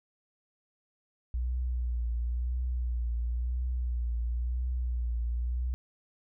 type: tone with vibrato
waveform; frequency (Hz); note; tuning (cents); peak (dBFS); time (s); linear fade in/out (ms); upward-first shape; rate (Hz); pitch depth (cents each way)
sine; 60.3; B1; -41; -28; 1.34-5.74; 0; triangle; 0.97; 63
effects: none